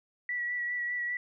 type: tone with vibrato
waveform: sine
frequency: 1944 Hz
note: B6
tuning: 28 cents flat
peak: -30 dBFS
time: 0.29-1.17 s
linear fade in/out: 2 ms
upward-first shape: sine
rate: 5 Hz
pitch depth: 21 cents each way
effects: none